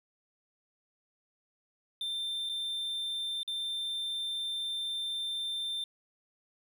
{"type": "tone with dropouts", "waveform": "triangle", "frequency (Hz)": 3576, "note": "A7", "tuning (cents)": 27, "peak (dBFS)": -31, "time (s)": [2.01, 5.84], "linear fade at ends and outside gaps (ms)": 2, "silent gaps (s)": [[2.491, 2.495], [3.432, 3.477]], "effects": []}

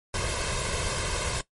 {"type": "noise with comb filter", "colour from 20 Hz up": "pink", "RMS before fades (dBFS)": -29, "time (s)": [0.14, 1.41], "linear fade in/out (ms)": 2, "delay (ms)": 1.9, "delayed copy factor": 0.75, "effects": ["noise-tail reverb RT60 0.1 s tail -17 dB re dry", "MP3 48 kbps"]}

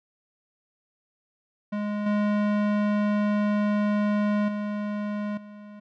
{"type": "tone with level steps", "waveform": "square", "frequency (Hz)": 207.7, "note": "G#3", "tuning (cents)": 0, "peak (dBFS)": [-27, -22, -28, -42], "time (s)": [1.72, 5.8], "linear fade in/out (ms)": 10, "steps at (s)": [2.06, 4.48, 5.37], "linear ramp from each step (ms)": 5, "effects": ["low-pass 2000 Hz 12 dB/octave"]}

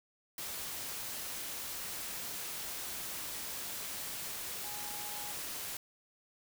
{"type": "tone in noise", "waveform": "sine", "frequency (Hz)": 830.6, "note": "G#5", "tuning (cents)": 0, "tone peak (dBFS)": -48, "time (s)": [4.64, 5.32], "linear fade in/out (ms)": 2, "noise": "white", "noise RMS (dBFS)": -41, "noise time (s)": [0.38, 5.77], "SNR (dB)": -10, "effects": []}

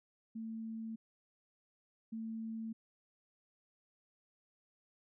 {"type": "tone pair in turn", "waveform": "sine", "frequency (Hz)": [223.7, 223.7], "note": ["A3", "A3"], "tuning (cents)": [29, 29], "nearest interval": "unison", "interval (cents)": 0, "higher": "neither", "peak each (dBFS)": [-40, -39], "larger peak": "second", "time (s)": [[0.35, 0.96], [2.12, 2.73]], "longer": "neither", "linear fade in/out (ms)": 10, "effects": []}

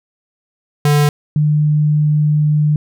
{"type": "tone pair in turn", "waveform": ["square", "sine"], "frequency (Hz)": [146.83, 150.44], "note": ["D3", "D3"], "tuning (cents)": [0, 42], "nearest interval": "unison", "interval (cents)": 42, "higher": "second", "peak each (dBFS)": -10, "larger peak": "neither", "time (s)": [[0.85, 1.09], [1.36, 2.76]], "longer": "second", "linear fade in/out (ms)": 2, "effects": []}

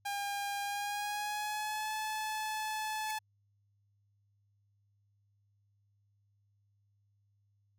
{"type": "tone with pitch glide", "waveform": "sawtooth", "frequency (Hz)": [806, 863.8], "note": ["G5", "A5"], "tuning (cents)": [48, -32], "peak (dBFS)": -31, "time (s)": [0.05, 3.19], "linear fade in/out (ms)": 10, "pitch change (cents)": 120, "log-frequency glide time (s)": [0.62, 1.93]}
{"type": "tone with exponential growth", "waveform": "5% pulse", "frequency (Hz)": 2217, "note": "C#7", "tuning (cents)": 0, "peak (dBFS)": -29, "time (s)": [3.04, 3.11], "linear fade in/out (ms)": 2, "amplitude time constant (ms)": 15}
{"effects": ["added 101 Hz sine -70 dBFS peak until 7.78 s"]}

